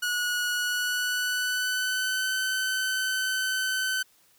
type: tone with pitch glide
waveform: sawtooth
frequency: 1459 to 1523.6 Hz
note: F#6 to G6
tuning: -25 to -50 cents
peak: -22 dBFS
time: 0.02-4.03 s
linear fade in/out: 10 ms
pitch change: +75 cents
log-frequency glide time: 0.52-2.33 s
effects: white hiss -62 dBFS RMS until 4.38 s